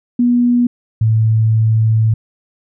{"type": "tone pair in turn", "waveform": "sine", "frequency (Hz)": [242.5, 110.8], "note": ["B3", "A2"], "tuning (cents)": [-31, 13], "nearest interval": "octave + major second", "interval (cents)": 1356, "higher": "first", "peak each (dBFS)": -9, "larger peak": "neither", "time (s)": [[0.19, 0.67], [1.01, 2.14]], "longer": "second", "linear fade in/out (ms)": 5, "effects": []}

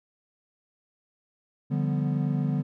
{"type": "chord", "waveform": "triangle", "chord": "G dominant seventh", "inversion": "second", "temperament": "equal", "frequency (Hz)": [146.83, 174.61, 196, 246.9], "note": ["D3", "F3", "G3", "B3"], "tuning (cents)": [0, 0, 0, 0], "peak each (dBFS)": [-24, -30, -30, -29], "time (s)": [1.7, 2.63], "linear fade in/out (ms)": 20, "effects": []}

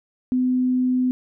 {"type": "tone", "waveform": "sine", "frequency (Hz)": 253.3, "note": "B3", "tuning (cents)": 44, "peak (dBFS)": -17, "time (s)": [0.32, 1.11], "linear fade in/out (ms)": 0, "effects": []}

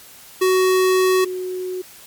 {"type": "tone pair in turn", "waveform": ["square", "sine"], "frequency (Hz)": [372.9, 367.8], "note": ["F#4", "F#4"], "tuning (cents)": [14, -10], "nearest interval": "unison", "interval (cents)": 24, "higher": "first", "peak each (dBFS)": [-14, -23], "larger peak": "first", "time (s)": [[0.41, 1.25], [1.25, 1.82]], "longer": "first", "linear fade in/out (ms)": 10, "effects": ["white hiss -43 dBFS RMS until 2.06 s", "MP3 96 kbps"]}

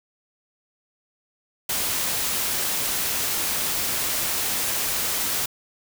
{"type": "noise", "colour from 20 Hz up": "white", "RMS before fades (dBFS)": -25, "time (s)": [1.69, 5.46], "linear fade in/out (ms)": 5, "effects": []}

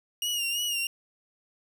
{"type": "tone with vibrato", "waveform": "sawtooth", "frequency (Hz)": 2843, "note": "F7", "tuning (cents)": 30, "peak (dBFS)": -24, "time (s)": [0.22, 0.87], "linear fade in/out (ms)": 2, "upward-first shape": "sine", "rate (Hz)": 3, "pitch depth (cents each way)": 56, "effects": []}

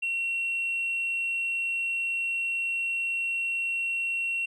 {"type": "tone with hard clipping", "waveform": "triangle", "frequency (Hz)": 2729, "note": "F7", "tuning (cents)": -41, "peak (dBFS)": -26, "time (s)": [0.02, 4.46], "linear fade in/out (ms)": 10, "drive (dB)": 2, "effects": ["resampled to 32000 Hz"]}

